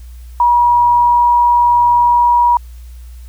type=tone; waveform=sine; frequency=961 Hz; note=B5; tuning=48 cents flat; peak=-7 dBFS; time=0.4-2.57 s; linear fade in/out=2 ms; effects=added 60 Hz sine -30 dBFS peak until 3.28 s + white hiss -50 dBFS RMS until 3.28 s